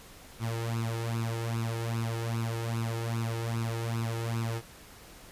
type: tone with flanger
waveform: sawtooth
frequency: 114.8 Hz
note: A#2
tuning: 26 cents flat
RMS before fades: -32 dBFS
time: 0.39-4.62 s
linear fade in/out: 50 ms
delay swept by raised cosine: 0.76 to 2.36 ms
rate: 2.5 Hz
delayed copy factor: +0.8
effects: pink hiss -51 dBFS RMS until 5.31 s + resampled to 32000 Hz